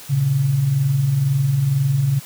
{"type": "tone pair together", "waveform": "sine", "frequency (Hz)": [116.55, 138.6], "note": ["A#2", "C#3"], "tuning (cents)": [0, 0], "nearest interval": "minor third", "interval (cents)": 300, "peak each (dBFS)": [-24, -15], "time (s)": [0.09, 2.2], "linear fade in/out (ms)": 20, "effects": ["white hiss -39 dBFS RMS until 2.25 s", "high-pass 60 Hz 12 dB/octave"]}